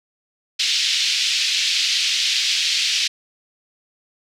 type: band-pass noise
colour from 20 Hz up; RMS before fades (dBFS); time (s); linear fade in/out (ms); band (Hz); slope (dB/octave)
white; -20; 0.59-3.08; 10; 2500 to 5000; 24
effects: none